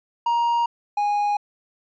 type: tone pair in turn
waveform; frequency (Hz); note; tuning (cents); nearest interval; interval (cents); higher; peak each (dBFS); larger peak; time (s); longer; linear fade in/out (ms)
triangle; 941 / 824.3; A#5 / G#5; +16 / -13; major second; 229; first; -16 / -17; first; 0.26-0.66 / 0.97-1.37; neither; 5
effects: resampled to 16000 Hz